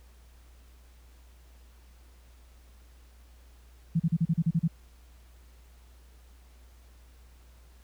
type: tone bursts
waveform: sine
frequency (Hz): 164.81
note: E3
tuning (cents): 0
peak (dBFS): -21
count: 9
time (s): 3.95-4.679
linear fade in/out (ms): 10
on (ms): 49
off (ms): 36
effects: added 60 Hz sine -52 dBFS peak until 7.83 s + pink hiss -63 dBFS RMS until 7.83 s